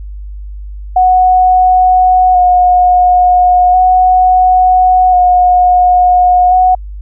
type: tone with vibrato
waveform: sine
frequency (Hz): 730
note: F#5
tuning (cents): -24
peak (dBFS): -4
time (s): 0.96-6.75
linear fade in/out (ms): 5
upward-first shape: square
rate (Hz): 0.36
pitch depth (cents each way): 16
effects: added 50 Hz sine -22 dBFS peak until 7.01 s